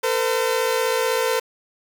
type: tone pair together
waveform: sawtooth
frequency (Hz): 453 / 509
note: A#4 / C5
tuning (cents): -50 / -48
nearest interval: major second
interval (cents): 202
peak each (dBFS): -18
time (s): 0.03-1.4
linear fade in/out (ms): 10
effects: 7-bit